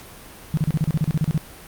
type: tone bursts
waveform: sine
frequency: 155.56 Hz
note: D#3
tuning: in tune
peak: -16 dBFS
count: 13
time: 0.54-1.377 s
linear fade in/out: 0 ms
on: 33 ms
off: 34 ms
effects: pink hiss -42 dBFS RMS until 1.67 s + Opus 48 kbps